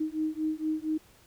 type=beating tone pair; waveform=sine; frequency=310.1 / 314.4 Hz; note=D#4 / D#4; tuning=-6 / +18 cents; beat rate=4.3 Hz; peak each=-31 dBFS; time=0-0.98 s; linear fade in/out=10 ms; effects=pink hiss -59 dBFS RMS until 1.26 s